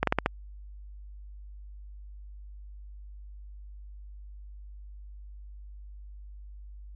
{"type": "slowing click train", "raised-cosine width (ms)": 0.5, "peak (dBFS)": -7, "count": 5, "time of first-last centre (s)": [0.03, 0.261], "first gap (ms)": 43, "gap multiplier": 1.2, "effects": ["added 50 Hz sine -42 dBFS peak until 6.95 s", "MP3 48 kbps"]}